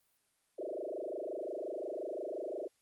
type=tone with frequency modulation; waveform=sine; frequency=493.9 Hz; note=B4; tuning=in tune; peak=-37 dBFS; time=0.58-2.68 s; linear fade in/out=10 ms; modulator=25.7 Hz; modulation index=5.9; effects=white hiss -75 dBFS RMS until 2.81 s + Opus 32 kbps